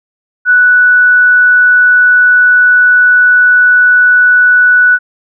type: tone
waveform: sine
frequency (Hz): 1480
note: F#6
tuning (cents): 0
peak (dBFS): -3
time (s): 0.45-4.99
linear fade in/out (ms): 50
effects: none